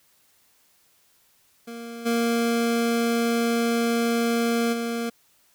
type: tone with level steps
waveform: 25% pulse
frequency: 233.1 Hz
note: A#3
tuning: in tune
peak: -31 / -17 / -22 dBFS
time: 1.67-5.1 s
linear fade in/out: 10 ms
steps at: 2.05 / 4.72 s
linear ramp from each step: 20 ms
effects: white hiss -62 dBFS RMS until 5.54 s